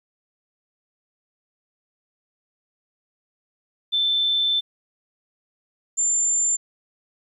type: tone pair in turn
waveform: sine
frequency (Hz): 3537 / 7223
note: A7 / A8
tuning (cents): +8 / +44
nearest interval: octave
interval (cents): 1236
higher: second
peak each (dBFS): -18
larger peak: neither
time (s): 3.92-4.61 / 5.97-6.57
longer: first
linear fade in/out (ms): 20
effects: 10-bit